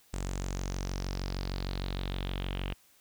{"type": "tone with low-pass filter sweep", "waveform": "sawtooth", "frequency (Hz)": 46.47, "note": "F#1", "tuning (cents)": 8, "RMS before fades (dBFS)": -35, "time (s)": [0.13, 2.74], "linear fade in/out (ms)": 10, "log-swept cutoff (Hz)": [7800, 2900], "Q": 4.7, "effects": ["white hiss -63 dBFS RMS until 3 s"]}